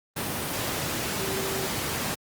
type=tone in noise; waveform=sine; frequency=386.5 Hz; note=G4; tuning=24 cents flat; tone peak=-32 dBFS; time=1.19-1.67 s; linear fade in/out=10 ms; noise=pink; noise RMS=-29 dBFS; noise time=0.16-2.15 s; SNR=-6 dB; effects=high-pass 100 Hz 12 dB/octave + Opus 32 kbps